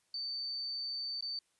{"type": "tone with dropouts", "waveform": "sine", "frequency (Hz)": 4566, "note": "D8", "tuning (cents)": -50, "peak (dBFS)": -36, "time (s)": [0.14, 1.39], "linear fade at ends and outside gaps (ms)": 2, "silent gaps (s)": [1.209, 1.224], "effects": ["white hiss -75 dBFS RMS until 1.59 s", "resampled to 24000 Hz"]}